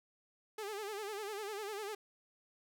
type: tone with vibrato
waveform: sawtooth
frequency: 415.3 Hz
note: G#4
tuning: in tune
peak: -36 dBFS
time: 0.58-1.95 s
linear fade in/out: 5 ms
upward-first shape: sine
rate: 10 Hz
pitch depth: 100 cents each way
effects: none